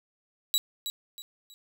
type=tone with echo; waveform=sawtooth; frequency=3900 Hz; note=B7; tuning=23 cents flat; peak=-19 dBFS; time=0.54-0.58 s; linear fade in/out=0 ms; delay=320 ms; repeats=3; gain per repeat=-9 dB; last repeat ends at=1.54 s; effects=none

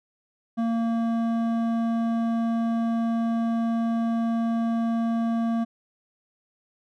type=tone with hard clipping; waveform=triangle; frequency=229.6 Hz; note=A#3; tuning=26 cents flat; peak=-24 dBFS; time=0.57-5.65 s; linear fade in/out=20 ms; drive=14 dB; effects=none

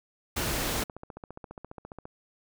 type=noise; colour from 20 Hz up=pink; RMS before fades=-30 dBFS; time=0.36-0.84 s; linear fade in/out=10 ms
type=click train; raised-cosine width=1 ms; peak=-27 dBFS; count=19; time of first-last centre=0.83-2.054 s; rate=14.7 Hz
effects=none

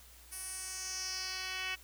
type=tone with band-pass filter sweep; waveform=10% pulse; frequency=374.1 Hz; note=F#4; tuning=19 cents sharp; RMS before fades=-40 dBFS; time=0.31-1.76 s; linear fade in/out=20 ms; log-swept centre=11000 to 2900 Hz; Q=2.9; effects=added 60 Hz sine -58 dBFS peak until 1.83 s + white hiss -58 dBFS RMS until 1.83 s

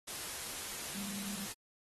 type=tone in noise; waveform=sine; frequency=199.8 Hz; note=G3; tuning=33 cents sharp; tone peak=-41 dBFS; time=0.95-1.46 s; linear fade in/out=10 ms; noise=white; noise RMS=-42 dBFS; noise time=0.07-1.53 s; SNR=-2 dB; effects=AAC 32 kbps

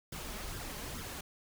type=noise with flanger; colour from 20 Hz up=pink; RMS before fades=-42 dBFS; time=0.12-1.21 s; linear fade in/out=5 ms; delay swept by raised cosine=0.58 to 4.88 ms; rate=2.3 Hz; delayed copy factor=+0.6; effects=none

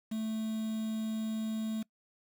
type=tone with quantisation; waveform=triangle; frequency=219.9 Hz; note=A3; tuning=1 cent flat; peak=-30 dBFS; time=0.11-1.83 s; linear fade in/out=10 ms; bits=8; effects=noise-tail reverb RT60 0.1 s tail -23 dB re dry

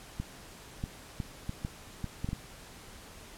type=clicks; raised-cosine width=5 ms; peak=-21 dBFS; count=9; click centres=0.2 / 0.839 / 1.202 / 1.494 / 1.649 / 2.043 / 2.245 / 2.289 / 2.331 s; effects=pink hiss -50 dBFS RMS until 3.37 s + low-pass 12000 Hz 12 dB/octave

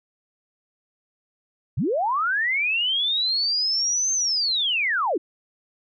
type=linear two-way sweep; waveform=sine; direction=up then down; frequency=87.3 to 6350 to 267.5 Hz; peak=-20 dBFS; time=1.77-5.18 s; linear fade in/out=10 ms; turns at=4.13 s; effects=none

